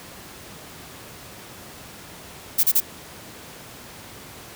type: noise bursts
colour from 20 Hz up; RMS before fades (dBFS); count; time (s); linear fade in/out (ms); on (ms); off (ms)
violet; -17; 3; 2.58-2.804; 10; 54; 31
effects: pink hiss -41 dBFS RMS until 4.55 s + high-pass 80 Hz 12 dB/octave